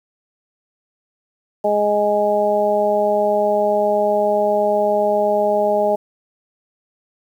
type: harmonic tone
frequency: 207.7 Hz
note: G#3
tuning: in tune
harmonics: 1 / 2 / 3 / 4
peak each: -27 / -21 / -16 / -21 dBFS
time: 1.64-5.96 s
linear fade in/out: 10 ms
effects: 8-bit